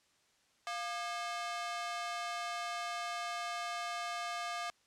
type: ring-modulated tone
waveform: sawtooth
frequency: 952 Hz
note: A#5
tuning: 36 cents sharp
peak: -30 dBFS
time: 0.67-4.7 s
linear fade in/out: 0 ms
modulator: 254 Hz
effects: white hiss -71 dBFS RMS until 4.86 s + low-pass 7000 Hz 12 dB/octave